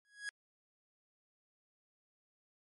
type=tone with exponential growth; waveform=45% pulse; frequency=1661.2 Hz; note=G#6; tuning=in tune; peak=-36 dBFS; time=0.05-0.29 s; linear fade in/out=0 ms; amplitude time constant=51 ms; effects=MP3 48 kbps